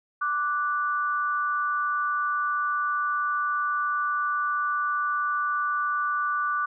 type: tone pair together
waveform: sine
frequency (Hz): 1171.5 / 1476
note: D6 / F#6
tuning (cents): -5 / -5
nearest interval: major third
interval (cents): 400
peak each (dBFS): -25 / -28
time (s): 0.21-6.66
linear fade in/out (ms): 10
effects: none